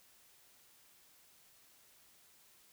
silence, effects white hiss -65 dBFS RMS until 2.72 s

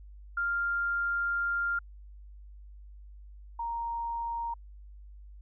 sine tone pair in turn, 1396.9 / 932.3 Hz, F6 / A#5, 0 / 0 cents, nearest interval perfect fifth, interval 700 cents, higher first, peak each -27 / -31 dBFS, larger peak first, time 0.37-1.79 / 3.59-4.54 s, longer first, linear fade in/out 5 ms, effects added 50 Hz sine -46 dBFS peak until 5.41 s

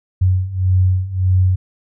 sine beating tone pair, 91.6 / 93.3 Hz, F#2 / F#2, -17 / +15 cents, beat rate 1.7 Hz, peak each -17 / -14 dBFS, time 0.21-1.56 s, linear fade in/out 10 ms, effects none

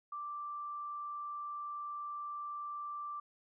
sine tone, 1174.7 Hz, D6, in tune, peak -39 dBFS, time 0.12-3.2 s, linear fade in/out 5 ms, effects none

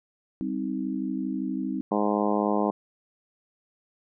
sine chord, C minor, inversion second, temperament just, 196.22 / 261.6 / 314 Hz, G3 / C4 / Eb4, +2 / 0 / +16 cents, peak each -32 / -30 / -32 dBFS, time 0.41-1.81 s, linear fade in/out 0 ms
harmonic tone, 103.83 Hz, G#2, in tune, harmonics 2 / 3 / 4 / 5 / 6 / 7 / 8 / 9 / 10, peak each -27 / -29 / -30 / -31 / -32 / -32 / -33 / -34 / -34 dBFS, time 1.91-2.71 s, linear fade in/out 10 ms
effects none

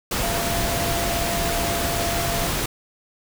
sine tone in noise, 684 Hz, F5, 36 cents flat, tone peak -27 dBFS, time 0.23-2.47 s, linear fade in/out 5 ms, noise pink, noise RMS -24 dBFS, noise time 0.11-2.66 s, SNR -6 dB, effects none

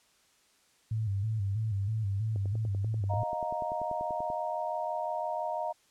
sine tone with vibrato, 104.3 Hz, G#2, 8 cents sharp, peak -28 dBFS, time 0.91-3.23 s, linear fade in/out 5 ms, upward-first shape square, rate 3.1 Hz, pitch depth 96 cents each way
click train, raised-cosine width 2 ms, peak -30 dBFS, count 21, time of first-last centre 2.36-4.302 s, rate 10.3 Hz
sine chord, Eb suspended second, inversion none, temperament equal with one note detuned, 622.3 / 708.2 / 932.3 Hz, Eb5 / F5 / Bb5, 0 / +24 / 0 cents, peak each -35 dBFS, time 3.09-5.73 s, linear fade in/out 20 ms
effects white hiss -66 dBFS RMS until 5.9 s + low-pass 9000 Hz 12 dB/octave

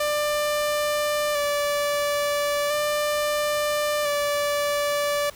sawtooth tone with vibrato, 587.3 Hz, D5, in tune, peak -18 dBFS, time 0-5.3 s, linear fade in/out 5 ms, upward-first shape square, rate 0.37 Hz, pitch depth 19 cents each way, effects pink hiss -47 dBFS RMS until 5.35 s

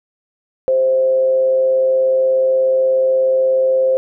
sine tone with frequency modulation, 523.3 Hz, C5, in tune, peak -11 dBFS, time 0.68-3.97 s, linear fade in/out 0 ms, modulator 130 Hz, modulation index 0.22, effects none

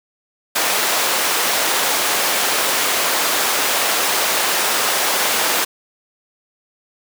pink high-pass noise, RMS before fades -18 dBFS, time 0.55-5.65 s, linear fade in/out 10 ms, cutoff 580 Hz, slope 12 dB/octave, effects none

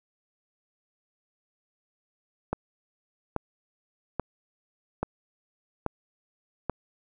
click train, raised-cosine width 1 ms, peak -13 dBFS, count 6, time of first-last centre 2.53-6.697 s, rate 1.2 Hz, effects none

